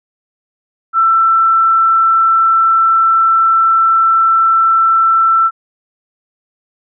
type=tone; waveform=sine; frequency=1336 Hz; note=E6; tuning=23 cents sharp; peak=-7 dBFS; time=0.93-5.51 s; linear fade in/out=50 ms; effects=none